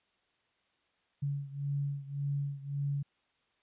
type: beating tone pair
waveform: sine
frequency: 140.9 / 142.7 Hz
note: C#3 / D3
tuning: +29 / -49 cents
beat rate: 1.8 Hz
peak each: -34 / -37 dBFS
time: 1.22-3.03 s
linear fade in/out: 10 ms
effects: white hiss -74 dBFS RMS until 3.62 s + resampled to 8000 Hz